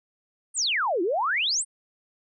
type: exponential two-way sweep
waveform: sine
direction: down then up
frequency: 9470 to 324.6 to 9470 Hz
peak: -22 dBFS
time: 0.54-1.65 s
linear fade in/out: 50 ms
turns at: 1.02 s
effects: none